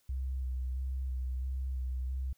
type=tone with vibrato; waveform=sine; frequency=64.5 Hz; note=C2; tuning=24 cents flat; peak=-32 dBFS; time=0.09-2.33 s; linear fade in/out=5 ms; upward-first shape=square; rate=1.5 Hz; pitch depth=22 cents each way; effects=white hiss -72 dBFS RMS until 2.37 s